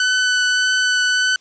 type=tone with vibrato; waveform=sawtooth; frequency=1500 Hz; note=F#6; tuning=23 cents sharp; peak=-11 dBFS; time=0-1.36 s; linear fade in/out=2 ms; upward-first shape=triangle; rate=1.7 Hz; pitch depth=11 cents each way; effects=white hiss -54 dBFS RMS until 1.4 s + resampled to 16000 Hz